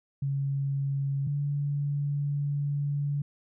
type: tone pair in turn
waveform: sine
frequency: 138.59 / 143.52 Hz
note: C#3 / D3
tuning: 0 / -40 cents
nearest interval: minor second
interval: 60 cents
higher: second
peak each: -26 dBFS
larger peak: neither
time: 0.22-1.27 / 1.27-3.22 s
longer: second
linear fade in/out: 5 ms
effects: none